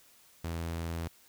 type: tone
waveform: sawtooth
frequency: 83.3 Hz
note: E2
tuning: 19 cents sharp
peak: -30 dBFS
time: 0.44-1.08 s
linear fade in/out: 5 ms
effects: white hiss -61 dBFS RMS until 1.28 s